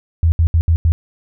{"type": "tone bursts at uneven times", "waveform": "sine", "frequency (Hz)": 82.41, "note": "E2", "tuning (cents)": 0, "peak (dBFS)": -9, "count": 5, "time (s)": [[0.23, 0.32], [0.39, 0.47], [0.54, 0.61], [0.68, 0.76], [0.85, 0.92]], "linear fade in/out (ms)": 0, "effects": []}